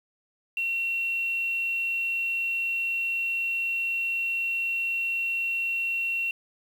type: tone with quantisation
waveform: sine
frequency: 2728 Hz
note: F7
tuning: 41 cents flat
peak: -25 dBFS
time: 0.57-6.31 s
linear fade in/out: 2 ms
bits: 8
effects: none